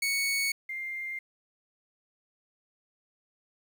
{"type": "tone pair in turn", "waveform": ["sawtooth", "sine"], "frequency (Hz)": [2221, 2103], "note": ["C#7", "C7"], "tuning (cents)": [3, 8], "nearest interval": "minor second", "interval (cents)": 95, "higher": "first", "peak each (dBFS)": [-23, -33], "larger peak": "first", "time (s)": [[0.02, 0.52], [0.69, 1.19]], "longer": "neither", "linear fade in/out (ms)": 5, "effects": ["10-bit"]}